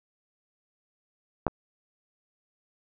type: clicks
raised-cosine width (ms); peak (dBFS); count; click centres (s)
1; -8 / -28; 2; 1.467 / 1.48
effects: none